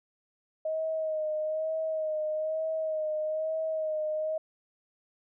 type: tone with vibrato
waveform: sine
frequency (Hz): 627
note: D#5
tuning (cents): +13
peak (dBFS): -28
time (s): 0.65-4.38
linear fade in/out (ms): 5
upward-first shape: sine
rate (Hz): 1.1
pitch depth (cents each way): 32
effects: none